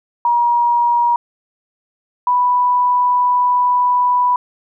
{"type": "tone pair in turn", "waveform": "sine", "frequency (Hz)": [953, 986.9], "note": ["A#5", "B5"], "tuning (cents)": [38, -2], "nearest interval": "minor second", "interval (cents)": 60, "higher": "second", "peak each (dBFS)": -11, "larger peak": "neither", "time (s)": [[0.25, 1.16], [2.27, 4.36]], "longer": "second", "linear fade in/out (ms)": 2, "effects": []}